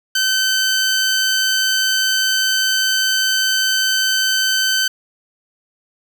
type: tone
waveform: 15% pulse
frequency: 1535 Hz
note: G6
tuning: 37 cents flat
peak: -8 dBFS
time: 0.15-4.88 s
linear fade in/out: 5 ms
effects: none